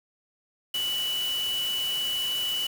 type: tone in noise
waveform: sine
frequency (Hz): 2960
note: F#7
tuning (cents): 0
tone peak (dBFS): -26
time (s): 0.74-2.67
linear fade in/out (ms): 5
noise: white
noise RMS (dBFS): -37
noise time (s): 0.74-2.67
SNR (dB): +8
effects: none